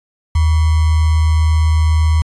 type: tone with sample-and-hold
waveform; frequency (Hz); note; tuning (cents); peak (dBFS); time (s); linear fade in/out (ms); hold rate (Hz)
sine; 79; D#2; +27; -9; 0.35-2.22; 5; 1050
effects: resampled to 22050 Hz